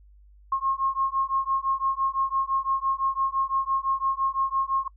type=beating tone pair; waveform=sine; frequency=1074 / 1079.9 Hz; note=C6 / C#6; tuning=+45 / -46 cents; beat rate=5.9 Hz; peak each=-26 dBFS; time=0.52-4.88 s; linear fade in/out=5 ms; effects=noise-tail reverb RT60 0.1 s tail -24 dB re dry + added 50 Hz sine -50 dBFS peak until 4.96 s